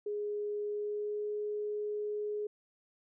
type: tone with pitch glide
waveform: sine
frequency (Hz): 415.3 to 418.7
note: G#4 to G#4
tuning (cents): 0 to +14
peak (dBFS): -33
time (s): 0.06-2.47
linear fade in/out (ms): 5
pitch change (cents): +14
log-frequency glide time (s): 0.64-1.28
effects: none